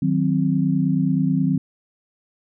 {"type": "chord", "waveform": "sine", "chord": "C diminished", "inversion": "first", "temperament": "equal", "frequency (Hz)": [155.56, 185, 261.6], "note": ["Eb3", "Gb3", "C4"], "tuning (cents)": [0, 0, 0], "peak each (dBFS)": [-21, -21, -21], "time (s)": [0.02, 1.58], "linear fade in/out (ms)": 5, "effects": []}